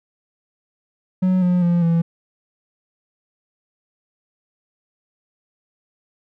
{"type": "tone with pitch steps", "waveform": "triangle", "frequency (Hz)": [185, 178.9, 173.01, 167.31], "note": ["F#3", "F3", "F3", "E3"], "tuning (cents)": [0, 42, -16, 26], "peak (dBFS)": -12, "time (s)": [1.22, 2.02], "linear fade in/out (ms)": 10, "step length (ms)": 200, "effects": []}